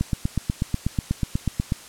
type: click train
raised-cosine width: 5 ms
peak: -9 dBFS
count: 15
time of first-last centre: 0.01-1.721 s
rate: 8.18 Hz
effects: white hiss -43 dBFS RMS until 1.88 s + low-pass 10000 Hz 12 dB/octave